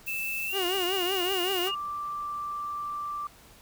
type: noise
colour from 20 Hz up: violet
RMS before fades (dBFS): -38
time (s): 0.06-1.69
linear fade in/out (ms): 10
type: tone with pitch glide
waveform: sine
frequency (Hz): 2637 to 2843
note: E7 to F7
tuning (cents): 0 to +30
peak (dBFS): -30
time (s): 0.07-1.75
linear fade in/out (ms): 10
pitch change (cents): +130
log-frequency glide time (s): 0.46-0.56
type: tone with vibrato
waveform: sawtooth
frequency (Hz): 370.2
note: F#4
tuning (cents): +1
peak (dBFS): -24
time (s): 0.52-1.72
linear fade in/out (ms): 50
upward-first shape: triangle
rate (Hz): 5.3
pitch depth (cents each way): 130
type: tone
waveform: sine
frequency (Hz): 1174.7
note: D6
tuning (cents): 0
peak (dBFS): -31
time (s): 1.67-3.27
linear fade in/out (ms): 2
effects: pink hiss -54 dBFS RMS until 3.61 s